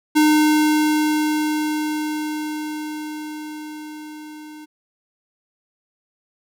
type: tone with level ramp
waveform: square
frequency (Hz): 304.9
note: D#4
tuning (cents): -35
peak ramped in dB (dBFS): -12 to -37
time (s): 0.15-4.66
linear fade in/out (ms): 20
effects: none